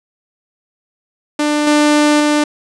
sawtooth tone with level steps, 297.5 Hz, D4, 22 cents sharp, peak -9 / -5 / -7 dBFS, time 1.39-2.44 s, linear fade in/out 5 ms, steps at 1.67 / 2.2 s, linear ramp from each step 2 ms, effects resampled to 22050 Hz + 7-bit

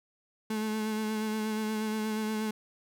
35% pulse tone with vibrato, 216.4 Hz, A3, 29 cents flat, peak -28 dBFS, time 0.5-2.51 s, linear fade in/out 5 ms, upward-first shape sine, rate 8.4 Hz, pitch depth 23 cents each way, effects none

